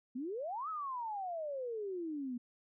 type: exponential two-way sweep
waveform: sine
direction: up then down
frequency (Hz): 236.1 to 1314 to 236.1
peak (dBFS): -37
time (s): 0.15-2.38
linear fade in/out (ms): 10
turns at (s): 0.69
effects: none